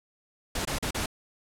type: noise with dropouts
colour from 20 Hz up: pink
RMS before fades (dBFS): -30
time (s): 0.55-1.06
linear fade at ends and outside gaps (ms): 5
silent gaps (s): 0.652-0.673 / 0.786-0.825 / 0.908-0.945
effects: low-pass 11000 Hz 12 dB/octave